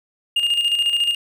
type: tone with tremolo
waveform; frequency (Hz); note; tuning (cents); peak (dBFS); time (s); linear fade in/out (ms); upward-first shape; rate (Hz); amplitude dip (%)
triangle; 2829; F7; +22; -13; 0.36-1.15; 5; square; 14; 50
effects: none